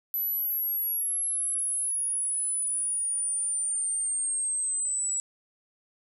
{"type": "linear sweep", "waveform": "sine", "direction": "down", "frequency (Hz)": [11980, 7790], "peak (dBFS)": -26, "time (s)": [0.14, 5.2], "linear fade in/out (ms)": 0, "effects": []}